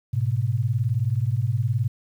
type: beating tone pair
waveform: sine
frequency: 106.8 / 125.8 Hz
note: G#2 / B2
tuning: +49 / +32 cents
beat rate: 19 Hz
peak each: -23 / -23 dBFS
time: 0.13-1.88 s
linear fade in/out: 10 ms
effects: 9-bit